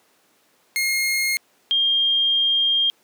sawtooth / sine tone pair in turn, 2144 / 3212 Hz, C7 / G7, +42 / +41 cents, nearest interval perfect fifth, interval 699 cents, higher second, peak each -16 dBFS, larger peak neither, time 0.76-1.37 / 1.71-2.9 s, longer second, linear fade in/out 0 ms, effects pink hiss -60 dBFS RMS until 3.03 s + high-pass 300 Hz 12 dB/octave

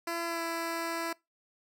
10% pulse tone with pitch glide, 337.7 to 332.9 Hz, E4 to E4, +42 to +17 cents, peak -24 dBFS, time 0.07-1.13 s, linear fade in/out 5 ms, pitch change -25 cents, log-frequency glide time 0.26-0.42 s, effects noise-tail reverb RT60 0.2 s tail -23 dB re dry

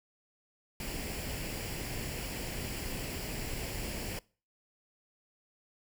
pink noise with comb filter, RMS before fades -38 dBFS, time 0.8-4.19 s, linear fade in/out 2 ms, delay 0.4 ms, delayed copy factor +0.55, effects noise-tail reverb RT60 0.4 s tail -24 dB re dry

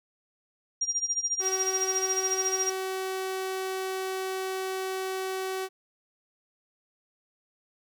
sine tone with tremolo, 5700 Hz, F8, 34 cents sharp, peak -23 dBFS, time 0.81-2.7 s, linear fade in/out 5 ms, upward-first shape sine, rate 14 Hz, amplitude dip 85%
sawtooth tone, 378.5 Hz, F#4, 39 cents sharp, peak -26 dBFS, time 1.39-5.69 s, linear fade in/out 50 ms
effects none

